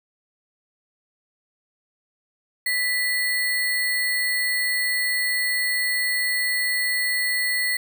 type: tone with sample-and-hold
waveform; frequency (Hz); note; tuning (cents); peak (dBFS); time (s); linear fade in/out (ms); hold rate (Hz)
sine; 1975.5; B6; 0; -20; 2.66-7.77; 5; 6300
effects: none